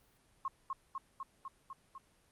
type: tone with echo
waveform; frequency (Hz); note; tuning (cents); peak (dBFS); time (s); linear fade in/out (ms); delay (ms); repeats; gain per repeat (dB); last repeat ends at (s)
sine; 1075; C6; +47; -33; 0.45-0.48; 2; 250; 6; -2; 1.98
effects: pink hiss -69 dBFS RMS until 2.31 s + Opus 32 kbps